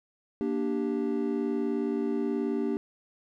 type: chord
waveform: triangle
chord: G minor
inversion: first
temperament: just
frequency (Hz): 235.2 / 294 / 392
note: Bb3 / D4 / G4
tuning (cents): +16 / +2 / 0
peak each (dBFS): -29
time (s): 0.41-2.77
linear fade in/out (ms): 0
effects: none